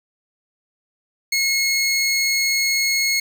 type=tone; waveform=20% pulse; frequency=2172 Hz; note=C#7; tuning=36 cents flat; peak=-12 dBFS; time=1.32-3.2 s; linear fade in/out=5 ms; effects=none